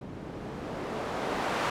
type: noise with low-pass filter sweep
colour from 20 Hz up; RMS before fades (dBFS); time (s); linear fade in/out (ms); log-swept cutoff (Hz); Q
blue; -34; 0.01-1.7; 5; 220 to 980; 0.74
effects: none